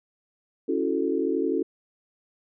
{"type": "chord", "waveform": "sine", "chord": "F# minor seventh", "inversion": "second", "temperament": "equal", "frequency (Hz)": [277.2, 329.6, 370, 440], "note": ["C#4", "E4", "F#4", "A4"], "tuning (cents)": [0, 0, 0, 0], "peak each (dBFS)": -28, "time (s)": [0.68, 1.63], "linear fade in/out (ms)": 10, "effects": []}